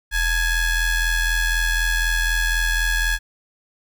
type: ring-modulated tone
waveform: 45% pulse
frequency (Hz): 849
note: G#5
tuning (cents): +38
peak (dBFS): -15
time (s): 0.11-3.19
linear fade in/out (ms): 50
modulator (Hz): 807
effects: none